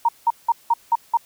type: tone bursts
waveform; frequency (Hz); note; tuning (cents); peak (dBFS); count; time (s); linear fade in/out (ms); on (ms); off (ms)
sine; 931; A#5; -2; -13; 6; 0.05-1.172; 5; 37; 180
effects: white hiss -53 dBFS RMS until 1.25 s